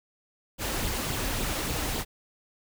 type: noise with flanger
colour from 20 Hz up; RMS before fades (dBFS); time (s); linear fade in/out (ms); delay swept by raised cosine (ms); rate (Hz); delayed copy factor
pink; -30; 0.58-2.05; 50; 0.25 to 3.75; 3.6; +0.5
effects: none